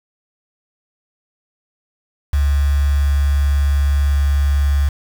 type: tone with quantisation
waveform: sine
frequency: 70.9 Hz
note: C#2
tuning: 40 cents sharp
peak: -12 dBFS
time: 2.33-4.89 s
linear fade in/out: 5 ms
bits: 5
effects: none

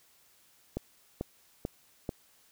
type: click train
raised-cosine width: 2 ms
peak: -19 dBFS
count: 4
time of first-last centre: 0.77-2.092 s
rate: 2.27 Hz
effects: white hiss -64 dBFS RMS until 2.51 s

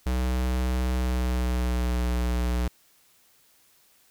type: tone with pitch glide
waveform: square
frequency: 62.9 to 60.76 Hz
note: B1 to B1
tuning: +32 to -28 cents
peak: -24 dBFS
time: 0.06-2.68 s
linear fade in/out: 5 ms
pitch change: -60 cents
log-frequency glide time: 0.92-2.06 s
effects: white hiss -61 dBFS RMS until 4.1 s

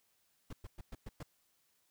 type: noise bursts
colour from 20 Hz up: brown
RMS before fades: -44 dBFS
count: 6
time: 0.5-1.23 s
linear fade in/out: 5 ms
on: 30 ms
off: 110 ms
effects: white hiss -75 dBFS RMS until 1.9 s

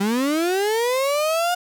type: linear sweep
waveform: 35% pulse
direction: up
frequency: 191.5 to 720 Hz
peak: -17 dBFS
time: 0-1.55 s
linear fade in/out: 10 ms
effects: none

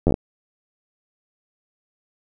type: slowing click train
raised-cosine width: 2 ms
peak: -4 dBFS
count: 6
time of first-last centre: 0.07-0.141 s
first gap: 11 ms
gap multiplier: 1.13
effects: none

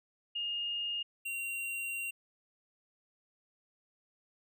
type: tone pair in turn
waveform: sine / square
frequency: 2839 / 2758 Hz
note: F7 / F7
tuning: +28 / -22 cents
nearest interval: minor second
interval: 50 cents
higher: first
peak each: -33 / -36 dBFS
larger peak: first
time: 0.35-1.03 / 1.25-2.11 s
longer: second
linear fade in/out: 10 ms
effects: none

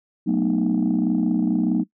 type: chord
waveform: sine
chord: B dominant seventh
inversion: second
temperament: just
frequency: 185.21 / 222.2 / 246.9 / 308.7 Hz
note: F#3 / A3 / B3 / D#4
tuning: +2 / +17 / 0 / -14 cents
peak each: -22 dBFS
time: 0.26-1.84 s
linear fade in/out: 20 ms
effects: noise-tail reverb RT60 0.1 s tail -21 dB re dry + tanh soft clip ceiling -12 dBFS

